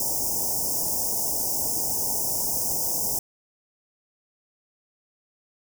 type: band-stop noise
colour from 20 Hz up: white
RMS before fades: -26 dBFS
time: 0-3.19 s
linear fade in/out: 2 ms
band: 960 to 5100 Hz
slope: 96 dB/octave
effects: none